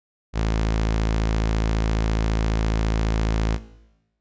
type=tone; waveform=sawtooth; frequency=54.6 Hz; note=A1; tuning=13 cents flat; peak=-16 dBFS; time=0.33-3.59 s; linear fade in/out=50 ms; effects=noise-tail reverb RT60 1.0 s tail -17 dB re dry + resampled to 16000 Hz